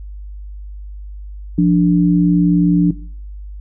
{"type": "tone pair together", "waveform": "sine", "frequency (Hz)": [174.61, 293.7], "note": ["F3", "D4"], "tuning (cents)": [0, 0], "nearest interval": "major sixth", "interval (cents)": 900, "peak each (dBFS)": [-11, -13], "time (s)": [1.58, 2.91], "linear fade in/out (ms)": 5, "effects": ["noise-tail reverb RT60 0.5 s tail -18 dB re dry", "added 50 Hz sine -28 dBFS peak until 3.6 s"]}